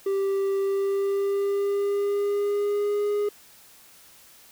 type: tone with pitch glide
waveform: triangle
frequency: 392 to 412.9 Hz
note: G4 to G#4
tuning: 0 to -10 cents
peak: -20 dBFS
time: 0.06-3.29 s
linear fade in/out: 5 ms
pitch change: +90 cents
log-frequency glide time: 0.6-3.05 s
effects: white hiss -52 dBFS RMS until 4.51 s